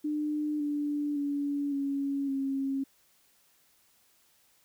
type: tone with pitch steps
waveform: sine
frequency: 300 / 292.6 / 285.5 / 278.5 / 271.6 Hz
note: D4 / D4 / D4 / C#4 / C#4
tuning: +37 / -6 / -49 / +8 / -35 cents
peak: -28 dBFS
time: 0.04-2.84 s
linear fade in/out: 10 ms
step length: 560 ms
effects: white hiss -66 dBFS RMS until 4.64 s